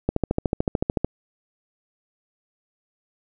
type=click train; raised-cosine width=2 ms; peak=-7 dBFS; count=14; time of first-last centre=0.09-1.046 s; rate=13.6 Hz; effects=none